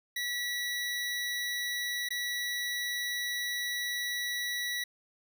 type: tone with dropouts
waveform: 25% pulse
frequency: 1943 Hz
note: B6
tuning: 29 cents flat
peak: -28 dBFS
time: 0.16-4.84 s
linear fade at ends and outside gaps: 5 ms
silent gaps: 2.089-2.105 s
effects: none